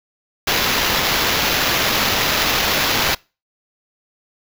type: noise with sample-and-hold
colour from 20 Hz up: blue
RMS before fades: -18 dBFS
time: 0.47-3.15 s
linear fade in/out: 5 ms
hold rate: 8820 Hz
effects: noise-tail reverb RT60 0.3 s tail -25 dB re dry